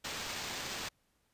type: noise with sample-and-hold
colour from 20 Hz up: white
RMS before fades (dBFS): -40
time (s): 0.04-0.89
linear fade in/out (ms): 10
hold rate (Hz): 11025
effects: pink hiss -75 dBFS RMS until 1.33 s + resampled to 32000 Hz